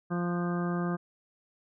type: harmonic tone with a mistuned harmonic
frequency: 174.61 Hz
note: F3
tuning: in tune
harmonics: 1 / 2 / 3 / 4 / 5 / 6 / 7 / 8 / 9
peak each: -29 / -35 / -42 / -41 / -48 / -44 / -40 / -51 / -44 dBFS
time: 0.1-0.97 s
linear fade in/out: 20 ms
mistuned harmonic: 8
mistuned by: +81 cents
effects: none